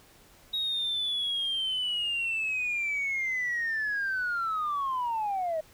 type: linear sweep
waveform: sine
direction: down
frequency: 3800 to 615 Hz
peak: -26 dBFS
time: 0.53-5.61 s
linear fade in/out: 10 ms
effects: tanh soft clip ceiling -24 dBFS + pink hiss -57 dBFS RMS until 5.73 s